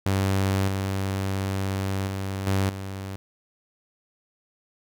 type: tone with level steps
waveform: sawtooth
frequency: 96.8 Hz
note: G2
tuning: 21 cents flat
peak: -17 / -21 / -24 / -17 / -28 dBFS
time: 0.06-3.16 s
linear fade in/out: 0 ms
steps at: 0.68 / 2.07 / 2.47 / 2.69 s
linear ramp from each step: 2 ms
effects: none